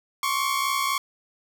sawtooth tone pair together, 1072.2 / 1136 Hz, C6 / C#6, +42 / +42 cents, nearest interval minor second, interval 100 cents, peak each -22 dBFS, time 0.23-0.98 s, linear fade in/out 2 ms, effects none

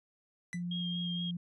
45% pulse tone with exponential decay, 1989 Hz, B6, 12 cents sharp, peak -36 dBFS, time 0.53-0.63 s, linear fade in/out 0 ms, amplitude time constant 20 ms
sine tone with pitch glide, 175.3 to 174.19 Hz, F3 to F3, +7 to -4 cents, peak -34 dBFS, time 0.54-1.37 s, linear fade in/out 5 ms, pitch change -11 cents, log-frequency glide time 0.8-1.23 s
sine tone with vibrato, 3239 Hz, G#7, 44 cents flat, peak -37 dBFS, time 0.71-1.31 s, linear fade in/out 5 ms, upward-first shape sine, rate 4.3 Hz, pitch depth 18 cents each way
effects resampled to 24000 Hz

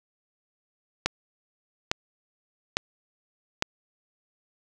click train, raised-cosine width 0.2 ms, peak -5 dBFS, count 4, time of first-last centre 1.06-3.624 s, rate 1.17 Hz, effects none

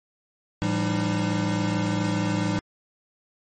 square tone cluster, 108.9 / 168.8 / 196 / 302.3 Hz, A2 / E3 / G3 / D#4, -17 / +41 / 0 / -50 cents, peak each -29 dBFS, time 0.62-2.59 s, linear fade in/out 0 ms, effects MP3 32 kbps

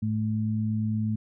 sine tone pair together, 108.2 / 216.8 Hz, A2 / A3, -29 / -25 cents, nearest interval octave, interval 1204 cents, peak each -27 dBFS, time 0.02-1.16 s, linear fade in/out 10 ms, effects none

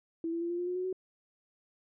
sine tone with pitch steps, 330 / 335.8 / 341.6 / 347.6 / 353.7 / 359.9 / 366.2 / 372.6 Hz, E4 / E4 / F4 / F4 / F4 / F#4 / F#4 / F#4, +2 / +32 / -38 / -8 / +22 / -48 / -18 / +12 cents, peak -31 dBFS, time 0.24-0.928 s, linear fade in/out 2 ms, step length 86 ms, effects none

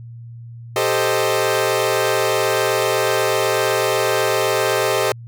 sawtooth chord, A half-diminished seventh, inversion third, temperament equal, 392 / 440 / 523.3 / 622.3 Hz, G4 / A4 / C5 / Eb5, 0 / 0 / 0 / 0 cents, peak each -18 dBFS, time 0.76-5.12 s, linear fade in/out 2 ms, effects added 117 Hz sine -33 dBFS peak until 5.27 s

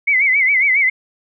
sine tone with vibrato, 2150 Hz, C7, 47 cents sharp, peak -11 dBFS, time 0.07-0.9 s, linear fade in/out 10 ms, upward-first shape sine, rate 7.3 Hz, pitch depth 120 cents each way, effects none

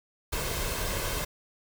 pink noise with comb filter, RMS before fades -31 dBFS, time 0.32-1.25 s, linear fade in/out 10 ms, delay 1.9 ms, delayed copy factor +0.5, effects none

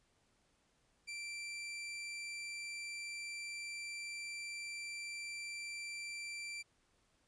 sawtooth tone, 2349 Hz, D7, in tune, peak -39 dBFS, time 1.07-6.63 s, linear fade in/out 20 ms, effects pink hiss -75 dBFS RMS until 7.27 s + resampled to 22050 Hz

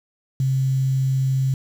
sine tone with quantisation, 133 Hz, C3, 29 cents sharp, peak -17 dBFS, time 0.4-1.54 s, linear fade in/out 2 ms, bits 7, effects none

